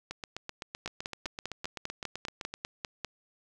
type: two click trains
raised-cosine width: 0.2 ms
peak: -20 / -17 dBFS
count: 20 / 12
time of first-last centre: 0.11-2.54 / 0.86-3.047 s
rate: 7.82 / 5.03 Hz
effects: none